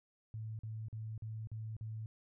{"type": "tone bursts", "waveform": "sine", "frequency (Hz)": 110, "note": "A2", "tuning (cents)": 0, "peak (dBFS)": -40, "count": 6, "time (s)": [0.34, 2.06], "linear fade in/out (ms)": 0, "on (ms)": 250, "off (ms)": 44, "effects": []}